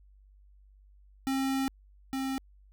square tone pair in turn, 268.1 / 266.8 Hz, C4 / C4, +42 / +34 cents, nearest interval unison, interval 8 cents, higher first, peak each -28 / -31 dBFS, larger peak first, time 1.27-1.68 / 2.13-2.38 s, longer first, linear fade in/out 0 ms, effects added 49 Hz sine -55 dBFS peak until 2.72 s

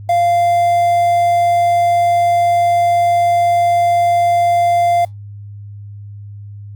triangle tone with quantisation, 694 Hz, F5, 11 cents flat, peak -8 dBFS, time 0.09-5.05 s, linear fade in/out 5 ms, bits 6, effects added 102 Hz sine -29 dBFS peak until 6.75 s + Opus 48 kbps

